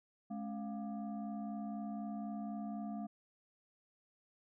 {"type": "tone with frequency modulation", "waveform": "sine", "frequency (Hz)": 212, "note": "G#3", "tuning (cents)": 36, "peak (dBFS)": -39, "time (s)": [0.3, 3.07], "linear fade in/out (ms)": 10, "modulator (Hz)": 488, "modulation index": 0.84, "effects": []}